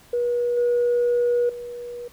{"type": "tone with level steps", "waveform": "sine", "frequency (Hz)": 482.6, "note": "B4", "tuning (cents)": -40, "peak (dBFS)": [-19, -16, -31], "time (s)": [0.13, 2.08], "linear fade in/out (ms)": 5, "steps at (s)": [0.57, 1.49], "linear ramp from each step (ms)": 5, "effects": ["tanh soft clip ceiling -14 dBFS", "pink hiss -52 dBFS RMS until 2.12 s"]}